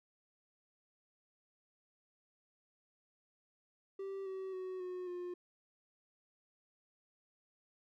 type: tone with pitch steps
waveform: triangle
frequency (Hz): 389.5 / 380.8 / 372.3 / 364 / 355.9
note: G4 / F#4 / F#4 / F#4 / F4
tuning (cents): -11 / +50 / +11 / -28 / +33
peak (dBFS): -38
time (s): 3.99-5.34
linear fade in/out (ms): 5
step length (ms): 270
effects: none